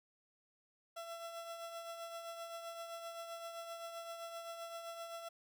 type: tone with tremolo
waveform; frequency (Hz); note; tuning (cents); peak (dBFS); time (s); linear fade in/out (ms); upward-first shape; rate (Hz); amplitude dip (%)
30% pulse; 672; E5; +33; -40; 0.96-5.29; 10; triangle; 7.7; 50
effects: none